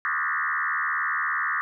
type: tone with frequency modulation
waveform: sine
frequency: 1517 Hz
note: F#6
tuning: 43 cents sharp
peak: -23 dBFS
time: 0.05-1.61 s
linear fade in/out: 0 ms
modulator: 77.4 Hz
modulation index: 5.1
effects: none